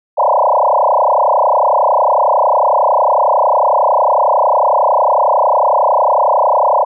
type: tone with frequency modulation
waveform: sine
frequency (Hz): 784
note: G5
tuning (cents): 0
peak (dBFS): -8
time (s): 0.17-6.85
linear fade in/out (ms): 20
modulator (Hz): 31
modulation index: 7.5
effects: none